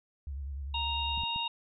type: tone with vibrato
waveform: sine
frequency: 69.3 Hz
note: C#2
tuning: in tune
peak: -35 dBFS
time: 0.27-1.22 s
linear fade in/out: 0 ms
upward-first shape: sine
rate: 10 Hz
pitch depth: 81 cents each way
type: harmonic tone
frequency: 932.3 Hz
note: A#5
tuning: in tune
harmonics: 1 / 3 / 4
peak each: -35 / -35 / -35 dBFS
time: 0.74-1.48 s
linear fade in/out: 5 ms
type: clicks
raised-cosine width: 5 ms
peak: -32 dBFS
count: 3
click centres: 1.177 / 1.236 / 1.361 s
effects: none